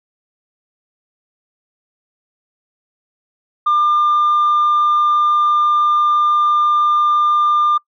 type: tone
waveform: sine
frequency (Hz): 1199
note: D6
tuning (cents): +36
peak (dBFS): -9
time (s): 3.66-7.78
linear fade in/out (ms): 10
effects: noise-tail reverb RT60 0.1 s tail -26 dB re dry + tanh soft clip ceiling -9 dBFS